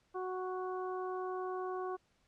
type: harmonic tone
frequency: 370 Hz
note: F#4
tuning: in tune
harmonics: 1 / 2 / 3 / 4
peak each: -38 / -43 / -43 / -53 dBFS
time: 0.14-1.97 s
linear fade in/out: 20 ms
effects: pink hiss -74 dBFS RMS until 2.27 s + low-pass 7000 Hz 12 dB/octave